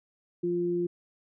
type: tone pair together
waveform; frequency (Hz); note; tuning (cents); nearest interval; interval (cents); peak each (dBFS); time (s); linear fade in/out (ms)
sine; 174.61 / 349.2; F3 / F4; 0 / 0; octave; 1200; -34 / -26; 0.43-0.87; 10
effects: none